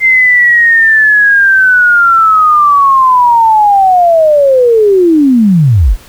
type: linear sweep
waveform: sine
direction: down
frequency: 2093 to 30.87 Hz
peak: -3 dBFS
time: 0-5.97 s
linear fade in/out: 50 ms
effects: pink hiss -37 dBFS RMS until 6.08 s